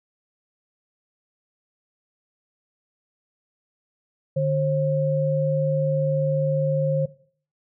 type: tone pair together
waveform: sine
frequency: 149.9 / 535.2 Hz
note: D3 / C5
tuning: +36 / +39 cents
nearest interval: octave + minor seventh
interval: 2203 cents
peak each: -22 dBFS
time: 4.36-7.06 s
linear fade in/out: 10 ms
effects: noise-tail reverb RT60 0.5 s tail -18 dB re dry